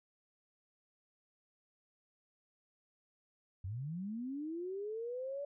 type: linear sweep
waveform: sine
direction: up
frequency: 86 to 578 Hz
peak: -38 dBFS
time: 3.64-5.45 s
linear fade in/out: 5 ms
effects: none